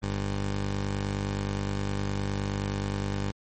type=tone pair together; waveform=15% pulse; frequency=49.65 / 99.3 Hz; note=G1 / G2; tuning=+23 / +23 cents; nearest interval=octave; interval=1200 cents; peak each=-26 dBFS; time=0.02-3.32 s; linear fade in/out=20 ms; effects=MP3 32 kbps